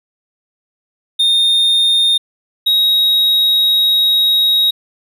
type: tone pair in turn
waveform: triangle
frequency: 3660 / 3793 Hz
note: A#7 / A#7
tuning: -32 / +29 cents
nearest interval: minor second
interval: 61 cents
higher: second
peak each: -8 dBFS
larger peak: neither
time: 1.19-2.18 / 2.66-4.71 s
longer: second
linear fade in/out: 10 ms
effects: none